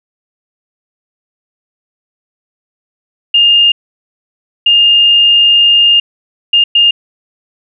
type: tone bursts at uneven times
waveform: sine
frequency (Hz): 2822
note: F7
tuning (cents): +17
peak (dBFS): -4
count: 4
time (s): 3.34-3.72 / 4.66-6 / 6.53-6.64 / 6.75-6.91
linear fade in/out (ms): 5
effects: none